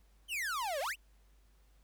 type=exponential two-way sweep; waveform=45% pulse; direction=down then up; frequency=3169 to 522 to 3169 Hz; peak=-34 dBFS; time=0.28-0.96 s; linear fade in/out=50 ms; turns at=0.8 s; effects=added 50 Hz sine -62 dBFS peak until 1.83 s + pink hiss -73 dBFS RMS until 1.83 s